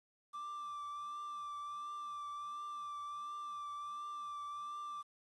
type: tone with vibrato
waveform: triangle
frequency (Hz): 1174.7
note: D6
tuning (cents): 0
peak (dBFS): -40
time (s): 0.33-5.03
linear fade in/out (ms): 20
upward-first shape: triangle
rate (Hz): 1.4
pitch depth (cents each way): 10
effects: resampled to 24000 Hz + 11-bit